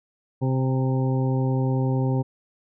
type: harmonic tone with a mistuned harmonic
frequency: 130.81 Hz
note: C3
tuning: in tune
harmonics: 1 / 2 / 3 / 4 / 6 / 7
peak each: -21 / -27 / -31 / -33 / -37 / -38 dBFS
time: 0.41-2.23 s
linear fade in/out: 20 ms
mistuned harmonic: 6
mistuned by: +25 cents
effects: none